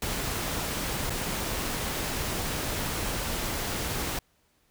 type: noise with dropouts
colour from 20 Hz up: pink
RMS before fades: -31 dBFS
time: 0.02-4.19 s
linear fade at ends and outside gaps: 2 ms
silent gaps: 1.097-1.103 s
effects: pink hiss -68 dBFS RMS until 4.7 s